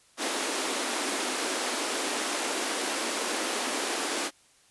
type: high-pass noise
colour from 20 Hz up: pink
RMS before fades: -30 dBFS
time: 0.17-4.31 s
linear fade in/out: 50 ms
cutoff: 250 Hz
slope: 48 dB/octave
effects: white hiss -61 dBFS RMS until 4.7 s + resampled to 24000 Hz